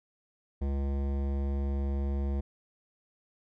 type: tone with hard clipping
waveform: sine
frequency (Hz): 69.3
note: C#2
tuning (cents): 0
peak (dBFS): -30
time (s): 0.61-2.41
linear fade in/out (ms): 10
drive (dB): 16
effects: none